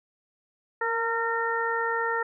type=harmonic tone with a mistuned harmonic; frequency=457.4 Hz; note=A#4; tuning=33 cents flat; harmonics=1 / 2 / 3 / 4; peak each=-30 / -30 / -30 / -30 dBFS; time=0.81-2.23 s; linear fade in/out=5 ms; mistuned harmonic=1; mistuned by=+20 cents; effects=none